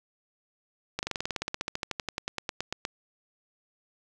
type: slowing click train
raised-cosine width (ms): 0.2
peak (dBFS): -13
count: 26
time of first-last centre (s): 0.99-2.851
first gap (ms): 39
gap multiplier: 1.05
effects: none